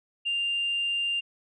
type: tone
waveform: sine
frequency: 2794 Hz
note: F7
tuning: in tune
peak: -24 dBFS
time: 0.25-1.21 s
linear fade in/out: 20 ms
effects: tanh soft clip ceiling -21 dBFS